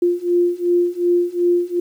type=beating tone pair; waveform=sine; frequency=349.2 / 351.9 Hz; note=F4 / F4; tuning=0 / +13 cents; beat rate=2.7 Hz; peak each=-18 / -17 dBFS; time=0.02-1.8 s; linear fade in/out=5 ms; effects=8-bit